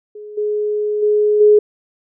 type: tone with level steps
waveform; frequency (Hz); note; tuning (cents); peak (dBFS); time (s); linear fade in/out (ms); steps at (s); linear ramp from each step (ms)
sine; 420; G#4; +19; -30 / -16 / -11 / -6; 0.15-1.59; 5; 0.37 / 1.02 / 1.4; 10
effects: none